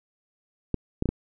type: clicks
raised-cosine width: 3 ms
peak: -11 dBFS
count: 4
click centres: 0.743 / 1.024 / 1.057 / 1.09 s
effects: none